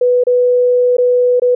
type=tone with dropouts; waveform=sine; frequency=493.9 Hz; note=B4; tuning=in tune; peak=-8 dBFS; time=0.01-1.55 s; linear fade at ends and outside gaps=5 ms; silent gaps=0.238-0.268 / 0.969-0.982 / 1.398-1.419 s; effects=none